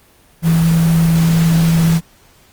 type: tone in noise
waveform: sine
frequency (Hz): 165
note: E3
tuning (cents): +2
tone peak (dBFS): -9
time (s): 0.42-2.01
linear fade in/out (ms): 50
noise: pink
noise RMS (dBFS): -24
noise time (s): 0.42-2.01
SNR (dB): +12
effects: pink hiss -49 dBFS RMS until 2.52 s + Opus 24 kbps